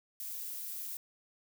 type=noise; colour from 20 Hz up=violet; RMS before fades=-41 dBFS; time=0.2-0.97 s; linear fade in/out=2 ms; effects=none